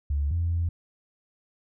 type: tone pair in turn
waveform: sine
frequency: 71.8 / 84.74 Hz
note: D2 / E2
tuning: -39 / +48 cents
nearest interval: minor third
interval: 287 cents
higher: second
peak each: -22 dBFS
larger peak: neither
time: 0.1-0.31 / 0.31-0.69 s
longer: second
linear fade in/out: 5 ms
effects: tanh soft clip ceiling -18 dBFS